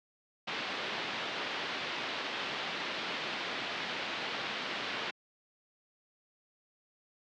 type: low-pass noise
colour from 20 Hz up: white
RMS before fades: -37 dBFS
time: 0.47-5.11 s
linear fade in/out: 10 ms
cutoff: 3800 Hz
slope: 24 dB/octave
effects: high-pass 200 Hz 12 dB/octave + low-pass 6000 Hz 12 dB/octave